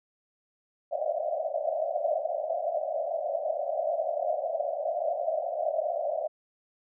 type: band-pass noise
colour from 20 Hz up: pink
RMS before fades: -30 dBFS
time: 0.91-6.28 s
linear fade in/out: 20 ms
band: 580 to 700 Hz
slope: 96 dB/octave
effects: none